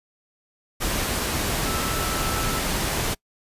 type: tone in noise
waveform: sine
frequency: 1318.5 Hz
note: E6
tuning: in tune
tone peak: -31 dBFS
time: 1.66-2.61 s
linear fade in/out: 20 ms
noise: pink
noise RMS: -25 dBFS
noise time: 0.8-3.15 s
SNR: -9 dB
effects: noise-tail reverb RT60 0.1 s tail -25 dB re dry + resampled to 32000 Hz